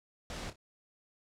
pink noise with echo, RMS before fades -41 dBFS, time 0.3-0.5 s, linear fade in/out 0 ms, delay 29 ms, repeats 2, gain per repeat -11 dB, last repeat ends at 0.558 s, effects low-pass 7000 Hz 12 dB/octave

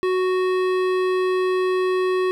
sine tone with hard clipping, 370 Hz, F#4, in tune, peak -20 dBFS, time 0.03-2.31 s, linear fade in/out 0 ms, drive 15 dB, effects none

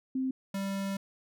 sine / square tone pair in turn, 261.6 / 195.98 Hz, C4 / G3, 0 / 0 cents, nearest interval perfect fourth, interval 500 cents, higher first, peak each -28 / -32 dBFS, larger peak first, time 0.15-0.31 / 0.54-0.97 s, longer second, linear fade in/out 5 ms, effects none

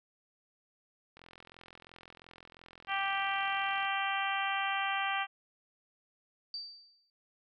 click train, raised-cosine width 0.3 ms, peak -36 dBFS, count 116, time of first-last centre 1.17-3.851 s, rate 42.9 Hz
harmonic tone, 392 Hz, G4, in tune, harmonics 2 / 3 / 4 / 5 / 6 / 7 / 8, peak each -35 / -37 / -38 / -39 / -40 / -40 / -41 dBFS, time 2.87-5.27 s, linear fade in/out 50 ms
sine tone with exponential decay, 4639 Hz, D8, 22 cents flat, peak -35 dBFS, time 6.54-7.1 s, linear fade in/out 1 ms, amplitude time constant 120 ms
effects none

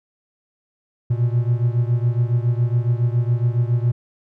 triangle beating tone pair, 117.6 / 124.8 Hz, A#2 / B2, +16 / +19 cents, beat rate 7.2 Hz, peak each -16 / -19 dBFS, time 1.1-3.92 s, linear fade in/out 10 ms, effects none

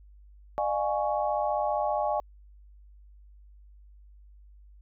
sine tone cluster, 604 / 699 / 834 / 1111 Hz, D5 / F5 / G#5 / C#6, +48 / +1 / +7 / +4 cents, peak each -29 / -32 / -29 / -35 dBFS, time 0.58-2.2 s, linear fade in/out 0 ms, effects added 50 Hz sine -50 dBFS peak until 4.81 s

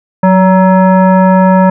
sine tone with frequency modulation, 185 Hz, F#3, in tune, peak -3 dBFS, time 0.23-1.7 s, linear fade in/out 5 ms, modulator 753 Hz, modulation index 1, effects none

